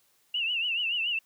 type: tone with vibrato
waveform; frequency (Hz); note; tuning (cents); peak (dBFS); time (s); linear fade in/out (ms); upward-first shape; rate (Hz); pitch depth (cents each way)
sine; 2794; F7; 0; -26; 0.34-1.19; 5; triangle; 7; 130
effects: white hiss -67 dBFS RMS until 1.25 s + high-pass 60 Hz 12 dB/octave